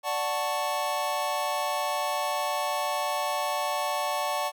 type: chord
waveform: square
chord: D major seventh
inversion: none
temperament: equal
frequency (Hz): 587.3 / 740 / 880 / 1108.7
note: D5 / F#5 / A5 / C#6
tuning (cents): 0 / 0 / 0 / 0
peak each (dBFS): -33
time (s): 0.03-4.52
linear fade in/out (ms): 50
effects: none